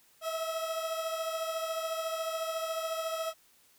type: beating tone pair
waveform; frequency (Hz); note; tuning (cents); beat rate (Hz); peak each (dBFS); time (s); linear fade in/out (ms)
30% pulse; 645 / 659; E5 / E5; -38 / -1; 14; -31 / -36; 0.21-3.34; 50
effects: white hiss -64 dBFS RMS until 3.78 s